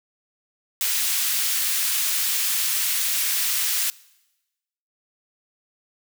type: high-pass noise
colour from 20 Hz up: white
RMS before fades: -23 dBFS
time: 0.81-3.9 s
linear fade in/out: 0 ms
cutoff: 1800 Hz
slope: 12 dB/octave
effects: noise-tail reverb RT60 1.0 s tail -22 dB re dry